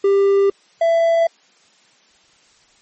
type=tone pair in turn; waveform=triangle; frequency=396.2 / 666.3 Hz; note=G4 / E5; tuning=+18 / +18 cents; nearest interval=major sixth; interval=900 cents; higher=second; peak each=-9 / -10 dBFS; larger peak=first; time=0.04-0.5 / 0.81-1.27 s; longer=neither; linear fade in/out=5 ms; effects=white hiss -54 dBFS RMS until 2.81 s + MP3 32 kbps